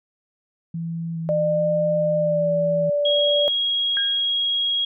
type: tone with vibrato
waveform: sine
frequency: 164.9 Hz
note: E3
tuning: 1 cent sharp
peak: -25 dBFS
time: 0.74-2.9 s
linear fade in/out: 5 ms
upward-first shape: square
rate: 1.2 Hz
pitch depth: 14 cents each way
type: tone with pitch glide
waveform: sine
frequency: 602 to 581.5 Hz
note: D5 to D5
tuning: +43 to -17 cents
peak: -18 dBFS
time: 1.29-3.48 s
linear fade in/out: 0 ms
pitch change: -60 cents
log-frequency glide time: 2.16-2.51 s
type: tone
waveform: sine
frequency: 3292 Hz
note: G#7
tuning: 16 cents flat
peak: -19 dBFS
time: 3.05-4.85 s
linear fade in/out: 5 ms
type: tone with exponential decay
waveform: sine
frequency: 1617 Hz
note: G#6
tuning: 47 cents flat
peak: -22 dBFS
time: 3.97-4.3 s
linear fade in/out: 0 ms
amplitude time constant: 71 ms
effects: none